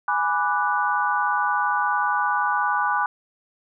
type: chord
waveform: sine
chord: G# half-diminished seventh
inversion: none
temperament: equal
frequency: 830.6 / 987.8 / 1174.7 / 1480 Hz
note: G#5 / B5 / D6 / F#6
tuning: 0 / 0 / 0 / 0 cents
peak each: -25 dBFS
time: 0.08-3.06 s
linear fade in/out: 2 ms
effects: none